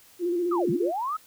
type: tone with vibrato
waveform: sine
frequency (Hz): 349.2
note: F4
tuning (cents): 0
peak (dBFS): -23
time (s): 0.19-0.92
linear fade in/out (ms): 50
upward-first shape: square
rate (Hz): 15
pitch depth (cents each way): 38
type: linear two-way sweep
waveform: sine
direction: down then up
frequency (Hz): 1318.5 to 132.5 to 1318.5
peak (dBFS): -26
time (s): 0.51-1.17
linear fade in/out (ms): 10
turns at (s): 0.7
effects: white hiss -55 dBFS RMS until 1.26 s